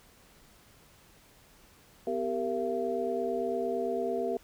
sine tone cluster, 249.8 / 393.4 / 462.3 / 675 Hz, B3 / G4 / A#4 / E5, +20 / +6 / -14 / +41 cents, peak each -37 / -33 / -33 / -34 dBFS, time 2.07-4.37 s, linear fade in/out 2 ms, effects pink hiss -59 dBFS RMS until 4.43 s

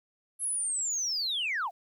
sine linear sweep, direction down, 11000 to 630 Hz, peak -27 dBFS, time 0.39-1.71 s, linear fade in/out 50 ms, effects tanh soft clip ceiling -25 dBFS + 11-bit

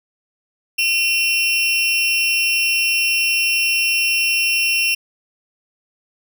35% pulse tone with amplitude modulation, 2731 Hz, F7, 39 cents flat, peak -11 dBFS, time 0.78-4.95 s, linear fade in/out 10 ms, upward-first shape sine, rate 288 Hz, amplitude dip 60%, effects none

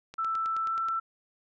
click train, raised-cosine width 0.2 ms, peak -27 dBFS, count 8, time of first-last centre 0.14-0.885 s, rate 9.39 Hz
sine tone with pitch glide, 1325 to 1335 Hz, E6 to E6, +9 to +22 cents, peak -27 dBFS, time 0.18-1 s, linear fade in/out 10 ms, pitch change +13 cents, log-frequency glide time 0.64-0.76 s
effects none

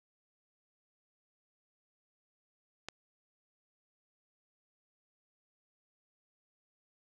click, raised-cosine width 0.2 ms, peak -22 dBFS, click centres 2.886 s, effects none

